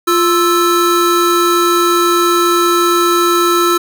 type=tone pair together; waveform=square; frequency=348.8 / 1318.5 Hz; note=F4 / E6; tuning=-2 / 0 cents; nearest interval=octave + major seventh; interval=2302 cents; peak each=-13 dBFS; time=0.07-3.78 s; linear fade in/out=10 ms; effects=none